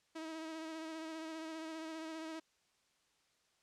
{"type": "tone with vibrato", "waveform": "sawtooth", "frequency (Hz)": 320, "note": "D#4", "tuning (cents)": 49, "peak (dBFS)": -39, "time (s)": [0.15, 2.4], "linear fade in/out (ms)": 10, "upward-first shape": "sine", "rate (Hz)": 15, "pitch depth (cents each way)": 29, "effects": ["white hiss -75 dBFS RMS until 3.62 s", "low-pass 7000 Hz 12 dB/octave"]}